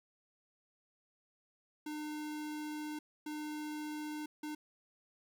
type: tone bursts at uneven times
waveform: square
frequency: 302.5 Hz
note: D#4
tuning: 49 cents flat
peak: -40 dBFS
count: 3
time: 1.86-2.99 / 3.26-4.26 / 4.43-4.55 s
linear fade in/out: 5 ms
effects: 13-bit